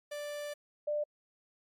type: tone pair in turn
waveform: 45% pulse / sine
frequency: 587.3 / 594.1 Hz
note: D5 / D5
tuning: 0 / +20 cents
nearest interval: unison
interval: 20 cents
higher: second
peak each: -38 / -30 dBFS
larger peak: second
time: 0.11-0.54 / 0.87-1.04 s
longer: first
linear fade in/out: 10 ms
effects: AAC 48 kbps